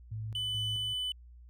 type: tone with tremolo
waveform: sine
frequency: 109.1 Hz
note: A2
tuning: 14 cents flat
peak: -35 dBFS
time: 0.11-0.94 s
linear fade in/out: 10 ms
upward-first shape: square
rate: 2.3 Hz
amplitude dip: 55%
type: tone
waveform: triangle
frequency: 3000 Hz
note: F#7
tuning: 23 cents sharp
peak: -30 dBFS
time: 0.35-1.12 s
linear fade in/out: 2 ms
effects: tanh soft clip ceiling -22 dBFS + added 60 Hz sine -50 dBFS peak until 1.49 s